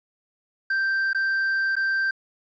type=tone with dropouts; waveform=triangle; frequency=1568 Hz; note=G6; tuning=in tune; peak=-19 dBFS; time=0.7-2.11 s; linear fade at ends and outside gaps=5 ms; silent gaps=1.132-1.147 / 1.755-1.765 s; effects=resampled to 16000 Hz + 10-bit